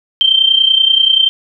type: tone with amplitude modulation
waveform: sine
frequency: 3136 Hz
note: G7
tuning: in tune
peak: -4 dBFS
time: 0.21-1.29 s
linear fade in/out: 0 ms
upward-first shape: sine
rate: 30.4 Hz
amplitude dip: 75%
effects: none